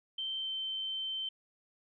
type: tone with pitch glide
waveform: sine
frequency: 3117 to 3099 Hz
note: G7 to G7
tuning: -11 to -21 cents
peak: -34 dBFS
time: 0.18-1.29 s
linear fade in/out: 5 ms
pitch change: -10 cents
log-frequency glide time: 0.39-0.5 s
effects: none